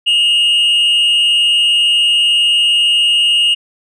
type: tone with frequency modulation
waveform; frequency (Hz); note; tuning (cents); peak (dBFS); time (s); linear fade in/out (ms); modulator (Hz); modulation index
sine; 2853; F7; +36; -6; 0.06-3.55; 20; 197; 0.34
effects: tanh soft clip ceiling -8 dBFS